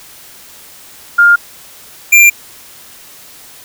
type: tone pair in turn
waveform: sine / square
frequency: 1407 / 2379 Hz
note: F6 / D7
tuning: +12 / +22 cents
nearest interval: major sixth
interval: 910 cents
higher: second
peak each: -3 dBFS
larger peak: neither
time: 1.18-1.36 / 2.12-2.3 s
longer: neither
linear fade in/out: 10 ms
effects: white hiss -37 dBFS RMS until 3.64 s